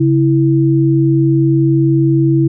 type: tone pair together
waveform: sine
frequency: 138.06 / 328.6 Hz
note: C#3 / E4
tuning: -7 / -5 cents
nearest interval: octave + minor third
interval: 1502 cents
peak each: -11 dBFS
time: 0-2.48 s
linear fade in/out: 10 ms
effects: none